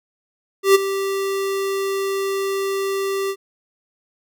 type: tone with ADSR envelope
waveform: square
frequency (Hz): 391.1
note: G4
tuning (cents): -4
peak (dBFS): -8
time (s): 0.63-3.36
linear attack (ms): 120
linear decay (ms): 18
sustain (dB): -13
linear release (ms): 61
effects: none